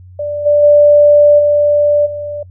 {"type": "tone with level steps", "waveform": "sine", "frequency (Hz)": 587.3, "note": "D5", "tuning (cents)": 0, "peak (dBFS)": [-16, -6, -3, -7, -19], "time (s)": [0.19, 2.43], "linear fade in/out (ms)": 5, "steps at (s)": [0.45, 0.62, 1.38, 2.05], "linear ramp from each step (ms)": 20, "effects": ["noise-tail reverb RT60 0.1 s tail -26 dB re dry", "added 91 Hz sine -34 dBFS peak until 2.5 s"]}